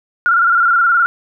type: tone with vibrato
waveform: sine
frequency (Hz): 1396.9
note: F6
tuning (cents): 0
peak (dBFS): -9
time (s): 0.26-1.06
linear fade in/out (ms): 0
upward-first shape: square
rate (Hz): 19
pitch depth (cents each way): 51
effects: none